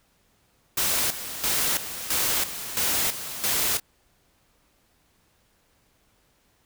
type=noise with tremolo; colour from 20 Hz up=white; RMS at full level=-24 dBFS; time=0.77-3.8 s; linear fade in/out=5 ms; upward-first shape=square; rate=1.5 Hz; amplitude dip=70%; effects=pink hiss -65 dBFS RMS until 6.65 s